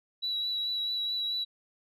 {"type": "tone with vibrato", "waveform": "sine", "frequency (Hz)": 3918, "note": "B7", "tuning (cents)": -15, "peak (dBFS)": -28, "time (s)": [0.22, 1.45], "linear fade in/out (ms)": 20, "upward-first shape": "triangle", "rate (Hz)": 4.6, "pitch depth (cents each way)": 22, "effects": ["tanh soft clip ceiling -24 dBFS"]}